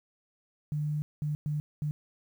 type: tone bursts at uneven times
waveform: sine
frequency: 149.8 Hz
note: D3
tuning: 35 cents sharp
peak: -28 dBFS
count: 4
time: 0.72-1.02 / 1.22-1.35 / 1.46-1.6 / 1.82-1.91 s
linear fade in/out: 0 ms
effects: 10-bit